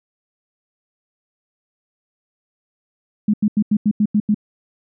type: tone bursts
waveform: sine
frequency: 210 Hz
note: G#3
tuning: 19 cents sharp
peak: -12 dBFS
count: 8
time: 3.28-4.345 s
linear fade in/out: 5 ms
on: 57 ms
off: 87 ms
effects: none